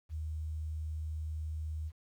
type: tone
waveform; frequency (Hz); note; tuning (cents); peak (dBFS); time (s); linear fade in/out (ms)
sine; 78.1; D#2; +7; -35; 0.09-1.92; 50
effects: 11-bit